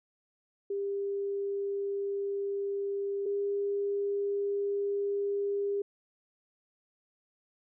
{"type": "tone pair in turn", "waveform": "sine", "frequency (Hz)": [399, 402.5], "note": ["G4", "G4"], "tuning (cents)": [31, 46], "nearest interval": "unison", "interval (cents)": 15, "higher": "second", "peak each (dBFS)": [-30, -28], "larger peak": "second", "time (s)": [[0.7, 3.26], [3.26, 5.82]], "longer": "neither", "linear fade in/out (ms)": 5, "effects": []}